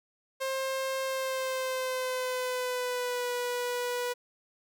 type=tone with pitch glide; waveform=sawtooth; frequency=531 to 489.7 Hz; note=C5 to B4; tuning=+25 to -15 cents; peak=-26 dBFS; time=0.4-4.14 s; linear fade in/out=20 ms; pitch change=-140 cents; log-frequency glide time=1.04-3.31 s; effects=none